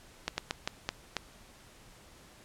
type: slowing click train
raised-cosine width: 0.2 ms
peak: -13 dBFS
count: 6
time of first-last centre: 0.28-1.167 s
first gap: 100 ms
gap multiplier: 1.29
effects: pink hiss -56 dBFS RMS until 2.44 s + low-pass 11000 Hz 12 dB/octave